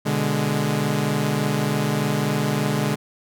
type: chord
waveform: sawtooth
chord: G# diminished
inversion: first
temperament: equal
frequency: 123.47 / 146.83 / 207.7 Hz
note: B2 / D3 / G#3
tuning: 0 / 0 / 0 cents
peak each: -24 / -19 / -20 dBFS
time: 0.05-2.96 s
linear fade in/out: 20 ms
effects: none